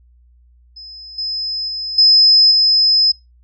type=tone with level steps; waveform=sine; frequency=5100 Hz; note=D#8; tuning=42 cents sharp; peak=-32 / -19 / -21 / -6 / -9 dBFS; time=0.76-3.12 s; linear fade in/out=10 ms; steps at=1.18 / 1.68 / 1.98 / 2.51 s; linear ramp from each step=5 ms; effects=noise-tail reverb RT60 0.2 s tail -22 dB re dry + added 60 Hz sine -47 dBFS peak until 3.43 s